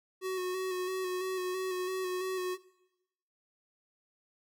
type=tone with vibrato; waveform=square; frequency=370.3 Hz; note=F#4; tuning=1 cent sharp; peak=-33 dBFS; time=0.21-2.58 s; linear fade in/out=50 ms; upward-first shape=square; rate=3 Hz; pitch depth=23 cents each way; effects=noise-tail reverb RT60 1.0 s tail -21 dB re dry